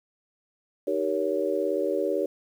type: chord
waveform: sine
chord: Eb dominant seventh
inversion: none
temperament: just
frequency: 311.1 / 388.9 / 466.7 / 560 Hz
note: Eb4 / G4 / Bb4 / Db5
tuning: 0 / -14 / +2 / +18 cents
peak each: -31 / -28 / -30 / -28 dBFS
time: 0.87-2.26 s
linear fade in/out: 5 ms
effects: 9-bit